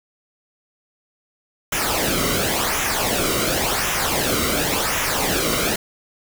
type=noise with flanger; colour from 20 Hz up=pink; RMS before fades=-21 dBFS; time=1.72-5.76 s; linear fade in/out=5 ms; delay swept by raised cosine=0.22 to 1.19 ms; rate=0.92 Hz; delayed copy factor=-0.65; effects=none